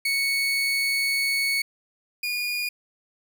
30% pulse tone pair in turn, 2217 / 2439 Hz, C#7 / D#7, 0 / -35 cents, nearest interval major second, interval 165 cents, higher second, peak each -19 / -23 dBFS, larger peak first, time 0.05-1.62 / 2.23-2.69 s, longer first, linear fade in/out 5 ms, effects none

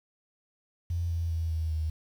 sine tone with pitch steps, 85.7 / 83.89 / 82.11 / 80.38 / 78.68 Hz, F2 / E2 / E2 / E2 / D#2, -32 / +31 / -6 / -43 / +20 cents, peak -27 dBFS, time 0.9-1.9 s, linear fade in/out 5 ms, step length 200 ms, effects 9-bit

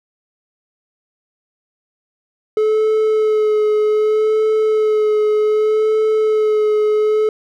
triangle tone with vibrato, 430 Hz, A4, 40 cents flat, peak -10 dBFS, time 2.57-7.29 s, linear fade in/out 2 ms, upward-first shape sine, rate 0.65 Hz, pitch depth 20 cents each way, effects none

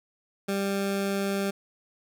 20% pulse tone, 197.5 Hz, G3, 13 cents sharp, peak -21 dBFS, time 0.48-1.51 s, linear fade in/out 10 ms, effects none

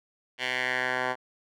10% pulse tone with band-pass filter sweep, 126.9 Hz, B2, 47 cents sharp, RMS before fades -29 dBFS, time 0.38-1.16 s, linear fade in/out 50 ms, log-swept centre 2600 to 1200 Hz, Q 2.4, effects none

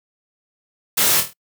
white noise with echo, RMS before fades -17 dBFS, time 0.97-1.21 s, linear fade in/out 10 ms, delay 25 ms, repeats 5, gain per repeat -6 dB, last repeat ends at 1.335 s, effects noise-tail reverb RT60 0.1 s tail -25 dB re dry + high-pass 100 Hz 12 dB/octave

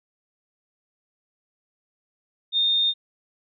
sine tone, 3653 Hz, A#7, 36 cents flat, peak -18 dBFS, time 2.52-2.94 s, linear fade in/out 50 ms, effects none

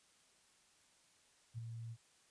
sine tone with ADSR envelope, 115 Hz, A#2, 23 cents flat, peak -39 dBFS, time 1.54-1.97 s, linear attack 42 ms, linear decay 8 ms, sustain -5 dB, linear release 53 ms, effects white hiss -70 dBFS RMS until 2.3 s + resampled to 22050 Hz

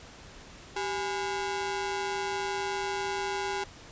sawtooth ring-modulated tone, 609 Hz, D#5, 37 cents flat, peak -23 dBFS, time 0.76-3.64 s, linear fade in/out 5 ms, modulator 219 Hz, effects pink hiss -49 dBFS RMS until 3.91 s + resampled to 16000 Hz

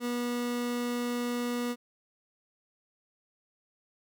30% pulse tone, 242.1 Hz, B3, 34 cents flat, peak -27 dBFS, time 0-1.76 s, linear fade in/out 50 ms, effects none

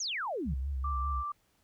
sine exponential sweep, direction down, 6870 to 130.81 Hz, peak -32 dBFS, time 0-0.54 s, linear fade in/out 5 ms
sine tone with vibrato, 68 Hz, C#2, 33 cents flat, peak -31 dBFS, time 0.45-1.24 s, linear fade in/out 50 ms, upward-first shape sine, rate 5.1 Hz, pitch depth 81 cents each way
sine tone, 1174.7 Hz, D6, in tune, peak -33 dBFS, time 0.84-1.32 s, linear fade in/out 5 ms
effects pink hiss -71 dBFS RMS until 1.63 s

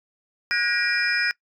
sine tone cluster, 1450 / 1634 / 1897 / 2391 / 5070 Hz, F#6 / G#6 / A#6 / D7 / D#8, -35 / -29 / +30 / +30 / +32 cents, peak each -26 dBFS, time 0.51-1.31 s, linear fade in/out 0 ms, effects noise-tail reverb RT60 0.1 s tail -22 dB re dry + tanh soft clip ceiling -12 dBFS

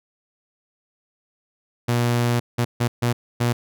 sawtooth tone bursts at uneven times, 120 Hz, B2, 49 cents flat, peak -14 dBFS, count 5, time 1.88-2.4 / 2.58-2.65 / 2.8-2.88 / 3.02-3.13 / 3.4-3.53 s, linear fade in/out 10 ms, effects none

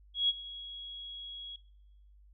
sine tone with ADSR envelope, 3322 Hz, G#7, in tune, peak -23 dBFS, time 0.14-1.56 s, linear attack 150 ms, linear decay 31 ms, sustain -18 dB, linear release 3 ms, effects noise-tail reverb RT60 1.0 s tail -20 dB re dry + added 50 Hz sine -56 dBFS peak until 2.33 s

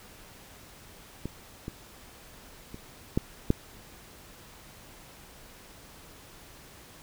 clicks, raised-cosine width 3 ms, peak -20 / -22 / -27 / -11 / -8 dBFS, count 5, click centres 1.256 / 1.681 / 2.744 / 3.175 / 3.504 s, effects pink hiss -51 dBFS RMS until 7.02 s

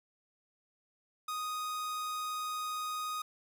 45% pulse tone, 1244.5 Hz, D#6, in tune, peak -35 dBFS, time 1.28-3.22 s, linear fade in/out 5 ms, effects none

